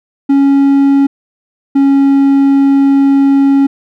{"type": "tone pair in turn", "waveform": "triangle", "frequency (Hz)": [277.2, 275.9], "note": ["C#4", "C#4"], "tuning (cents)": [0, -8], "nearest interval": "unison", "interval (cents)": 8, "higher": "first", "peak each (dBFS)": -3, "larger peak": "neither", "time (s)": [[0.29, 1.07], [1.75, 3.67]], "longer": "second", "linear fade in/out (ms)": 10, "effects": []}